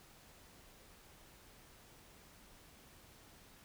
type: silence
effects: pink hiss -61 dBFS RMS until 3.64 s